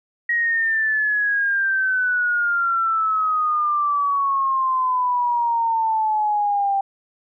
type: exponential sweep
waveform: sine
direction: down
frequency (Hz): 1900 to 784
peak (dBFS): -17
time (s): 0.29-6.81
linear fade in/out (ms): 5
effects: none